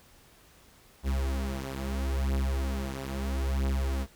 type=beating tone pair; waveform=45% pulse; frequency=66.8 / 67.56 Hz; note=C2 / C#2; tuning=+36 / -44 cents; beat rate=0.76 Hz; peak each=-30 / -32 dBFS; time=1.03-4.07 s; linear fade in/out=50 ms; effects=pink hiss -58 dBFS RMS until 4.15 s